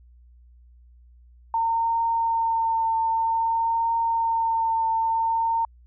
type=tone with vibrato; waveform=sine; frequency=910 Hz; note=A#5; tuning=42 cents flat; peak=-20 dBFS; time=1.54-5.65 s; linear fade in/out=2 ms; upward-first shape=triangle; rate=0.52 Hz; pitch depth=18 cents each way; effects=added 60 Hz sine -49 dBFS peak until 5.86 s